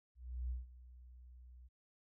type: tone with ADSR envelope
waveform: sine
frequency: 61.74 Hz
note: B1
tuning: in tune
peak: -36 dBFS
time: 0.15-1.69 s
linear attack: 350 ms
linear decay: 160 ms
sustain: -18 dB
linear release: 28 ms
effects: none